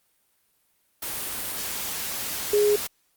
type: tone in noise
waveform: sine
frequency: 415.3 Hz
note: G#4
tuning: in tune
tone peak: -17 dBFS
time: 2.53-2.76 s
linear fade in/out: 5 ms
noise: white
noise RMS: -31 dBFS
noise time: 1.02-2.87 s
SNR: +11 dB
effects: white hiss -68 dBFS RMS until 3.16 s + Opus 32 kbps